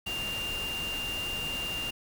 sine tone in noise, 2794 Hz, F7, in tune, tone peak -32 dBFS, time 0.06-1.91 s, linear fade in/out 10 ms, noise pink, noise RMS -39 dBFS, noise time 0.06-1.91 s, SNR +4 dB, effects none

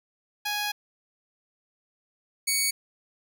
10% pulse tone pair in turn, 830.6 / 2235 Hz, G#5 / C#7, 0 / +14 cents, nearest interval octave + perfect fourth, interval 1714 cents, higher second, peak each -19 / -14 dBFS, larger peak second, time 0.45-0.72 / 2.47-2.71 s, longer first, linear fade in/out 10 ms, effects none

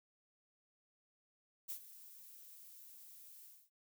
violet noise with ADSR envelope, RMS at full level -42 dBFS, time 1.68-3.7 s, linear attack 23 ms, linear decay 85 ms, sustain -15 dB, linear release 250 ms, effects none

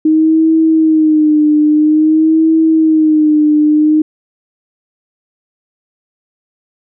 sine tone with vibrato, 311.1 Hz, D#4, in tune, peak -6 dBFS, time 0.05-4.02 s, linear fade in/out 5 ms, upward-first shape sine, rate 0.5 Hz, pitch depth 56 cents each way, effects none

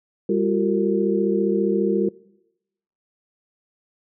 sine tone cluster, 200 / 346 / 380.7 / 456.3 Hz, G3 / F4 / F#4 / A#4, +35 / -16 / +49 / -37 cents, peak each -23 dBFS, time 0.29-2.09 s, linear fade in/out 5 ms, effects noise-tail reverb RT60 0.9 s tail -22 dB re dry

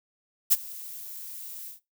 violet noise with ADSR envelope, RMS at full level -17 dBFS, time 0.5-1.8 s, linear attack 24 ms, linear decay 32 ms, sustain -23 dB, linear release 130 ms, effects noise-tail reverb RT60 0.2 s tail -18 dB re dry

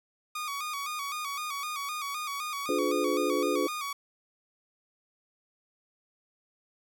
sawtooth tone with vibrato, 1174.7 Hz, D6, in tune, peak -29 dBFS, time 0.35-3.93 s, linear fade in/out 5 ms, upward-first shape square, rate 3.9 Hz, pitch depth 72 cents each way
sine chord, D diminished seventh, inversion none, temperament just, 293.7 / 352.4 / 422.9 / 507.5 Hz, D4 / F4 / Ab4 / Cb5, 0 / +16 / +31 / +47 cents, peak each -31 dBFS, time 2.69-3.67 s, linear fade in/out 2 ms
effects none

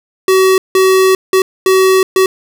square tone bursts at uneven times, 378.3 Hz, F#4, 38 cents sharp, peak -7 dBFS, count 5, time 0.28-0.58 / 0.75-1.15 / 1.33-1.42 / 1.66-2.03 / 2.16-2.26 s, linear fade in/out 2 ms, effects none

